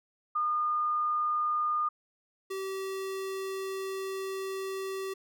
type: tone pair in turn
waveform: sine / square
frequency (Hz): 1218 / 384.9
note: D#6 / G4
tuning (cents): -37 / -32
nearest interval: octave + minor sixth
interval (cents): 1995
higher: first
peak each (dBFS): -26 / -34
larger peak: first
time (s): 0.35-1.89 / 2.5-5.14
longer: second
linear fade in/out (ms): 10
effects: none